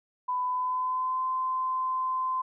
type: tone with pitch glide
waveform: sine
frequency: 1000 to 1032.3 Hz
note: B5 to C6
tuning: +21 to -24 cents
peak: -26 dBFS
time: 0.28-2.42 s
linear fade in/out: 10 ms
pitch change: +55 cents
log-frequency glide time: 0.44-1.24 s
effects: none